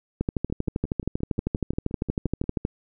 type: two click trains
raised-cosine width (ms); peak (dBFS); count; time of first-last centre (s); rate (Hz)
3; -11 / -24; 32 / 12; 0.21-2.651 / 0.5-2.44; 12.7 / 5.67
effects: none